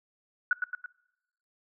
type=tone with echo; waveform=sine; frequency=1471 Hz; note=F#6; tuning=11 cents flat; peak=-20 dBFS; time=0.51-0.53 s; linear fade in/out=2 ms; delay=110 ms; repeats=3; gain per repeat=-5 dB; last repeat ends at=0.86 s; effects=noise-tail reverb RT60 0.9 s tail -23 dB re dry